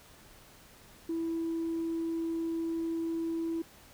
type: tone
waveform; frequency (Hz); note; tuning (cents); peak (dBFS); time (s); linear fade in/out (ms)
sine; 329.6; E4; 0; -29; 1.09-3.62; 5
effects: tanh soft clip ceiling -27 dBFS + pink hiss -56 dBFS RMS until 3.93 s